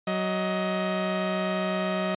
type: tone pair together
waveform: sawtooth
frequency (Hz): 186.8 / 628.3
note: F#3 / D#5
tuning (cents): +17 / +17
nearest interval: octave + major sixth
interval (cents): 2100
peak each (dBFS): -24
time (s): 0.07-2.15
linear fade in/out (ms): 5
effects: resampled to 8000 Hz